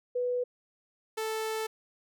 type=tone pair in turn; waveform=sine / sawtooth; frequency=493.5 / 439.7 Hz; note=B4 / A4; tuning=-1 / -1 cents; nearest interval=major second; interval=200 cents; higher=first; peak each=-27 / -27 dBFS; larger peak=neither; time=0.15-0.44 / 1.17-1.67 s; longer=second; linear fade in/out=10 ms; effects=none